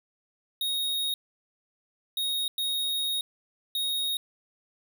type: tone bursts at uneven times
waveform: square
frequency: 3749 Hz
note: A#7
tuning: 9 cents sharp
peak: -27 dBFS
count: 4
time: 0.61-1.14 / 2.17-2.48 / 2.58-3.21 / 3.75-4.17 s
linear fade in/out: 2 ms
effects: none